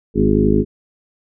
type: harmonic tone with a mistuned harmonic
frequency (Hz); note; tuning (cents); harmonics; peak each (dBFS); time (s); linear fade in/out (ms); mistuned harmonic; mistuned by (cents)
52; G#1; +3; 1 / 2 / 3 / 4 / 5 / 6 / 7 / 8; -21 / -22 / -22 / -17 / -19 / -22 / -19 / -19; 0.14-0.65; 50; 6; -29
effects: none